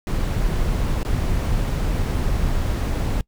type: noise with dropouts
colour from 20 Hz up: brown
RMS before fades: -21 dBFS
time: 0.07-3.21 s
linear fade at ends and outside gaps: 1 ms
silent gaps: 1.031-1.049 s
effects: noise-tail reverb RT60 0.1 s tail -24 dB re dry